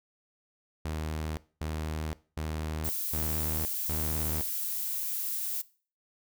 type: tone bursts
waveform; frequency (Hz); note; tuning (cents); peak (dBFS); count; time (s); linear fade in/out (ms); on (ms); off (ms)
sawtooth; 78; D#2; +5; -28; 5; 0.85-4.41; 0; 520; 240
type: noise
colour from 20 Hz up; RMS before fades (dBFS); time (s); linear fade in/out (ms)
violet; -33; 2.84-5.62; 10
effects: noise-tail reverb RT60 0.4 s tail -20 dB re dry